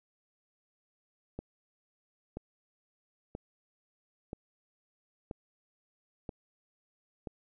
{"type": "click train", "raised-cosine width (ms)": 2, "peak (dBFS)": -25, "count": 7, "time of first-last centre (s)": [1.39, 7.272], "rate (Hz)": 1.02, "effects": []}